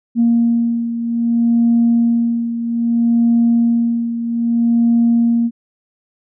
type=beating tone pair; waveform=sine; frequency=233.6 / 234.22 Hz; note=A#3 / A#3; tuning=+4 / +8 cents; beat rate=0.62 Hz; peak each=-12 / -18 dBFS; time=0.15-5.51 s; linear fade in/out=50 ms; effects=tanh soft clip ceiling -5 dBFS